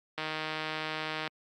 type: click train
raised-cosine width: 0.3 ms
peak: -18 dBFS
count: 172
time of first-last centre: 0.18-1.276 s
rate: 156 Hz
effects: high-pass 150 Hz 12 dB/octave + Opus 48 kbps